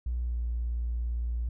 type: tone with pitch glide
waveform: triangle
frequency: 60.3 to 58.82 Hz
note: B1 to A#1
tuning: -41 to +16 cents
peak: -24 dBFS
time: 0.06-1.49 s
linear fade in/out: 5 ms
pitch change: -43 cents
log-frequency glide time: 0.24-0.38 s
effects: tanh soft clip ceiling -26 dBFS